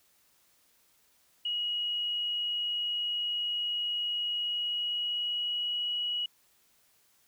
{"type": "tone with pitch glide", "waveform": "sine", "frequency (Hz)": [2900, 2918], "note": ["F#7", "F#7"], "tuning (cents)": [-35, -25], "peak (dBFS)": -29, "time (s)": [1.45, 6.26], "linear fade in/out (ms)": 5, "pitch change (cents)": 10, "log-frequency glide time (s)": [4.36, 5.93], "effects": ["white hiss -67 dBFS RMS until 7.27 s"]}